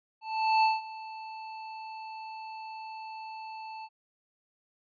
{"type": "tone with ADSR envelope", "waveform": "square", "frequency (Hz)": 881, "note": "A5", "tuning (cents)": 2, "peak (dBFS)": -21, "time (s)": [0.21, 3.89], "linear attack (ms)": 420, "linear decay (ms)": 180, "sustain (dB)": -19, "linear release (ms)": 48, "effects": ["resampled to 11025 Hz"]}